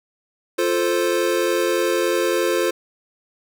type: chord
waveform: square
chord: F major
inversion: none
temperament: equal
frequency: 349.2 / 440 / 523.3 Hz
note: F4 / A4 / C5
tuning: 0 / 0 / 0 cents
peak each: -22 / -24 / -23 dBFS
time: 0.58-2.71 s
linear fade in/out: 10 ms
effects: none